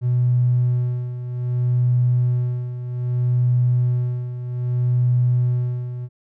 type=tone with tremolo; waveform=triangle; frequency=123.47 Hz; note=B2; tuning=in tune; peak=-10 dBFS; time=0.01-6.09 s; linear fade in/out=50 ms; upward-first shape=sine; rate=0.63 Hz; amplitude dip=80%; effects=tanh soft clip ceiling -12 dBFS